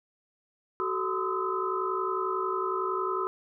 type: tone cluster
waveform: sine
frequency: 376.8 / 437.6 / 1024 / 1248 / 1299 Hz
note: F#4 / A4 / C6 / D#6 / E6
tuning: +32 / -9 / -38 / +5 / -26 cents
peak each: -31 / -38 / -33 / -35 / -33 dBFS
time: 0.8-3.27 s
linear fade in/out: 0 ms
effects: none